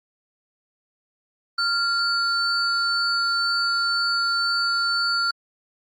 sine tone pair together, 1388 / 4499 Hz, F6 / C#8, -11 / +25 cents, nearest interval octave + minor sixth, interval 2036 cents, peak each -21 / -22 dBFS, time 1.58-5.31 s, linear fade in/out 5 ms, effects tanh soft clip ceiling -14 dBFS + Opus 24 kbps

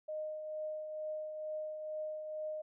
sine tone with tremolo, 617 Hz, D#5, 15 cents flat, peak -36 dBFS, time 0.08-2.62 s, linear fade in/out 10 ms, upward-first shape triangle, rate 2.2 Hz, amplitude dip 45%, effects none

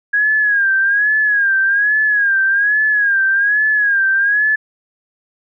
sine tone with vibrato, 1643 Hz, G#6, 19 cents flat, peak -11 dBFS, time 0.13-4.56 s, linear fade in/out 10 ms, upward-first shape sine, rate 1.2 Hz, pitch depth 88 cents each way, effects none

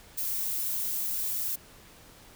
violet noise, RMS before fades -31 dBFS, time 0.17-1.56 s, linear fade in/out 10 ms, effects pink hiss -53 dBFS RMS until 2.35 s

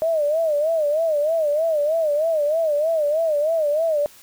sine tone with vibrato, 620 Hz, D#5, 6 cents flat, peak -17 dBFS, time 0.02-4.06 s, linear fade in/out 0 ms, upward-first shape sine, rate 3.2 Hz, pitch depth 120 cents each way, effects white hiss -48 dBFS RMS until 4.22 s

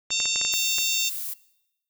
harmonic tone, 907 Hz, A#5, 48 cents flat, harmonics 3 / 4 / 5 / 6 / 7 / 8, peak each -29 / -27 / -33 / -33 / -33 / -29 dBFS, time 0.1-1.1 s, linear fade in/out 20 ms
clicks, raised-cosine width 0.3 ms, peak -18 dBFS, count 8, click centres 0.105 / 0.202 / 0.256 / 0.359 / 0.414 / 0.45 / 0.538 / 0.784 s
violet noise, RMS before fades -32 dBFS, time 0.52-1.34 s, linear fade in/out 10 ms
effects noise-tail reverb RT60 0.9 s tail -21 dB re dry

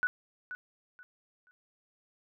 sine tone with echo, 1480 Hz, F#6, in tune, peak -25 dBFS, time 0.03-0.07 s, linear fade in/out 0 ms, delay 480 ms, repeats 3, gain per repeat -12 dB, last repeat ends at 1.51 s, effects none

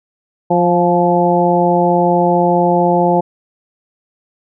harmonic tone with a mistuned harmonic, 175.6 Hz, F3, 10 cents sharp, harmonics 1 / 2 / 3 / 4 / 5, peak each -16 / -16 / -16 / -16 / -16 dBFS, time 0.5-3.21 s, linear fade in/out 10 ms, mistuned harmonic 5, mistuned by -27 cents, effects none

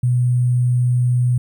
sine tone with sample-and-hold, 123.47 Hz, B2, in tune, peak -13 dBFS, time 0.03-1.38 s, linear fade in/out 5 ms, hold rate 8820 Hz, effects none

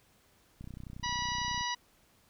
click train, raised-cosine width 5 ms, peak -32 dBFS, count 32, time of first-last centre 0.61-1.61 s, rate 31 Hz
harmonic tone, 973 Hz, B5, 26 cents flat, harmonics 1 / 2 / 3 / 4 / 5 / 6, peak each -35 / -38 / -40 / -41 / -42 / -43 dBFS, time 1.03-1.75 s, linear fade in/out 10 ms
effects pink hiss -66 dBFS RMS until 2.29 s

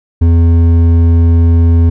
sine tone with hard clipping, 83.9 Hz, E2, 31 cents sharp, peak -6 dBFS, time 0.21-1.9 s, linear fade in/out 10 ms, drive 8 dB, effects none

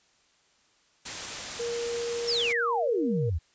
white noise, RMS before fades -35 dBFS, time 1.05-2.53 s, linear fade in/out 10 ms
sine tone, 471.3 Hz, A#4, 19 cents sharp, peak -29 dBFS, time 1.59-3.3 s, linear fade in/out 10 ms
sine exponential sweep, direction down, 5730 to 72.4 Hz, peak -25 dBFS, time 2.27-3.39 s, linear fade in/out 20 ms
effects white hiss -65 dBFS RMS until 3.54 s + resampled to 16000 Hz

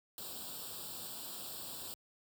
white noise with comb filter, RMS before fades -45 dBFS, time 0.18-1.94 s, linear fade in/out 0 ms, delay 0.24 ms, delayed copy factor +0.9, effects high-pass 80 Hz 12 dB/octave

